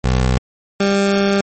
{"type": "tone pair in turn", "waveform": "20% pulse", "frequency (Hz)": [63.5, 198.48], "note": ["B1", "G3"], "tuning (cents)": [49, 22], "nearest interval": "octave + minor sixth", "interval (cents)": 1973, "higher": "second", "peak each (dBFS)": -8, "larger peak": "neither", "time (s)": [[0.04, 0.38], [0.8, 1.41]], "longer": "second", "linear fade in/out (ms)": 5, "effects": ["MP3 32 kbps"]}